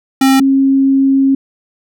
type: tone pair in turn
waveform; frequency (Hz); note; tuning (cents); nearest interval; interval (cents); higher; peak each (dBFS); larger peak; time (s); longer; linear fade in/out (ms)
square / sine; 267.4 / 270.7; C4 / C#4; +38 / -41; unison; 21; second; -7; neither; 0.21-0.4 / 0.4-1.35; second; 5
effects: none